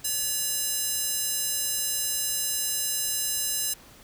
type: tone with high-pass filter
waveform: square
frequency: 570 Hz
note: C#5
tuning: 48 cents sharp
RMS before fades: -28 dBFS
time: 0.04-3.74 s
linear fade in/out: 10 ms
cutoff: 6800 Hz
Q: 0.84
effects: pink hiss -51 dBFS RMS until 4.03 s